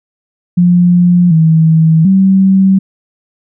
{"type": "tone with pitch steps", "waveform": "sine", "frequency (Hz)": [176.5, 160.7, 191.8], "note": ["F3", "E3", "G3"], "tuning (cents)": [19, -44, -37], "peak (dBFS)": -4, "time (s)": [0.57, 2.79], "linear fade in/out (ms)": 10, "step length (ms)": 740, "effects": []}